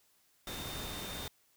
sine tone in noise, 3636 Hz, A#7, 44 cents flat, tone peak -46 dBFS, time 0.47-1.28 s, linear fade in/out 2 ms, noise pink, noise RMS -42 dBFS, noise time 0.47-1.28 s, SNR -7 dB, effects white hiss -70 dBFS RMS until 1.56 s

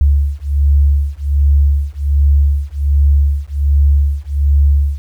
sine beating tone pair, 70.5 / 71.8 Hz, C#2 / D2, +30 / -39 cents, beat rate 1.3 Hz, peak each -12 dBFS, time 0.01-4.98 s, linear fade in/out 0 ms, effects 8-bit

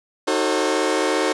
sawtooth chord, D# diminished seventh, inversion none, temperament just, 311.1 / 373.4 / 448 / 537.6 Hz, D#4 / F#4 / A4 / C5, 0 / +16 / +31 / +47 cents, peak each -20 dBFS, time 0.27-1.33 s, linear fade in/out 10 ms, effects resampled to 22050 Hz + 8-bit

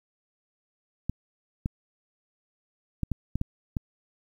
clicks, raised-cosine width 5 ms, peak -15 dBFS, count 7, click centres 1.096 / 1.659 / 3.033 / 3.117 / 3.356 / 3.414 / 3.768 s, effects 9-bit

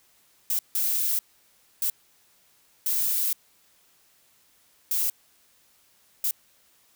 violet noise bursts at uneven times, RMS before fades -25 dBFS, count 6, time 0.5-0.59 / 0.75-1.19 / 1.82-1.9 / 2.86-3.33 / 4.91-5.1 / 6.24-6.31 s, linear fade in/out 2 ms, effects white hiss -62 dBFS RMS until 6.95 s

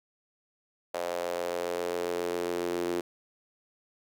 sawtooth tone with high-pass filter sweep, 87.31 Hz, F2, in tune, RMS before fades -32 dBFS, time 0.94-3.01 s, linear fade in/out 5 ms, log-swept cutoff 570 to 350 Hz, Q 4, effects none

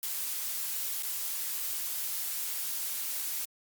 blue noise with dropouts, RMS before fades -34 dBFS, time 0.03-3.45 s, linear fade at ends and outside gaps 1 ms, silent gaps 1.025-1.032 s, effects Opus 48 kbps

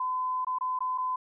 sine tone with dropouts, 1017 Hz, C6, 50 cents flat, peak -27 dBFS, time 0-1.16 s, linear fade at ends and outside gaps 5 ms, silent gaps 0.448-0.468 / 0.586-0.609 / 0.79-0.805 / 0.978-0.982 s, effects none

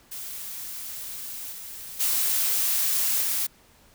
blue noise with level steps, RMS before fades -36 / -39 / -24 / -26 dBFS, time 0.11-3.47 s, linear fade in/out 10 ms, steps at 1.51 / 1.99 / 3.21 s, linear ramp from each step 20 ms, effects pink hiss -57 dBFS RMS until 3.94 s

